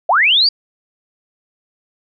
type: linear sweep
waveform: sine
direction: up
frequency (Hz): 587.3 to 4800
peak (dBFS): -9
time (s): 0.09-0.49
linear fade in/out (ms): 5
effects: none